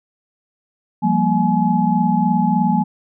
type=tone cluster; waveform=sine; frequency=174.6 / 197.8 / 234.1 / 848 Hz; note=F3 / G3 / A#3 / G#5; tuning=0 / +16 / +8 / +36 cents; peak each=-19 dBFS; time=1.02-2.84 s; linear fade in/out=20 ms; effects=none